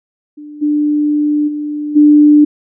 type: tone with level steps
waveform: sine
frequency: 297 Hz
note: D4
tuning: 20 cents sharp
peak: -28 / -10 / -17 / -3 dBFS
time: 0.37-2.45 s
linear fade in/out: 10 ms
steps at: 0.61 / 1.47 / 1.95 s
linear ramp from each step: 20 ms
effects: none